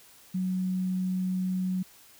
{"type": "tone", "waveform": "sine", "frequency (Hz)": 185.2, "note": "F#3", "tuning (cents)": 2, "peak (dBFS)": -26, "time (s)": [0.34, 1.83], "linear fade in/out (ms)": 10, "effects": ["white hiss -55 dBFS RMS until 2.19 s"]}